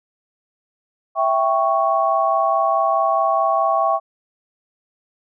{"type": "chord", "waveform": "sine", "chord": "C# diminished", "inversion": "first", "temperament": "equal", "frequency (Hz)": [659.3, 784, 1108.7], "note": ["E5", "G5", "C#6"], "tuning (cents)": [0, 0, 0], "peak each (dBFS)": [-19, -20, -19], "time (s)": [1.15, 4], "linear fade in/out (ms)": 50, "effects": []}